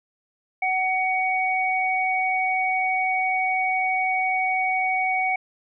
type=tone pair together; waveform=sine; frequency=749 / 2244 Hz; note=F#5 / C#7; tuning=+21 / +21 cents; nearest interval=octave + perfect fifth; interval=1900 cents; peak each=-23 dBFS; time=0.62-5.36 s; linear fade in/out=5 ms; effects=none